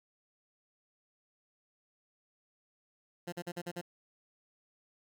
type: tone bursts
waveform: 15% pulse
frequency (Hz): 174.61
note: F3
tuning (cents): 0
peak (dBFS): -31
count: 6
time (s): 3.27-3.814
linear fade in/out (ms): 10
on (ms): 54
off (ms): 44
effects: none